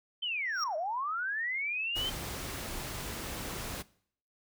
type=linear two-way sweep; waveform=sine; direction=down then up; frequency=3136 to 596 to 3136 Hz; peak=-31 dBFS; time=0.22-2.1 s; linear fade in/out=10 ms; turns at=0.76 s
type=tone with exponential growth; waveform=triangle; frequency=5580 Hz; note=F8; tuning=2 cents flat; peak=-28 dBFS; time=0.45-0.64 s; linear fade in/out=5 ms; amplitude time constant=41 ms
type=noise; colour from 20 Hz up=pink; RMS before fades=-39 dBFS; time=1.95-3.83 s; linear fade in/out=20 ms
effects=noise-tail reverb RT60 0.6 s tail -21 dB re dry